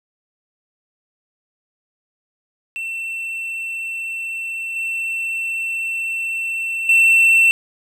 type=tone with level steps; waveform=triangle; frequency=2692 Hz; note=E7; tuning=36 cents sharp; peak=-22 / -19 / -8 dBFS; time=2.76-7.51 s; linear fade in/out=0 ms; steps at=4.76 / 6.89 s; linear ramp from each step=2 ms; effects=none